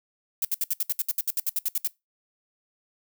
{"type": "noise bursts", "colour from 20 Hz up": "violet", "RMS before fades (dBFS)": -25, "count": 16, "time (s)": [0.42, 1.874], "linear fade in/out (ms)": 2, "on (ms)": 29, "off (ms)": 66, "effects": ["noise-tail reverb RT60 0.2 s tail -22 dB re dry"]}